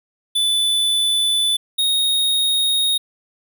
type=tone pair in turn; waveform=square; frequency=3490 / 3733 Hz; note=A7 / A#7; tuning=-15 / +2 cents; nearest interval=minor second; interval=117 cents; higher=second; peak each=-16 dBFS; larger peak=neither; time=0.35-1.57 / 1.78-2.98 s; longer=first; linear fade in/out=10 ms; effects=none